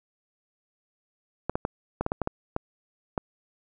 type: clicks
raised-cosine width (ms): 1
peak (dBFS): -12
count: 10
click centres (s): 1.496 / 1.555 / 1.651 / 2.01 / 2.064 / 2.119 / 2.217 / 2.274 / 2.564 / 3.178
effects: none